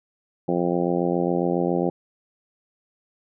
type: harmonic tone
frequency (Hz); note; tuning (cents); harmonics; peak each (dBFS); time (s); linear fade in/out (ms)
87.31; F2; 0; 2 / 3 / 4 / 5 / 6 / 7 / 8 / 9; -26 / -28 / -25 / -29 / -28 / -33 / -33 / -32; 0.48-1.9; 5
effects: none